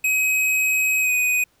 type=tone with pitch glide; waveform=square; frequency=2536 to 2494 Hz; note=D#7 to D#7; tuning=+32 to +3 cents; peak=-18 dBFS; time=0.04-1.44 s; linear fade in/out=5 ms; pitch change=-29 cents; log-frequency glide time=1.01-1.12 s; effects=pink hiss -62 dBFS RMS until 1.6 s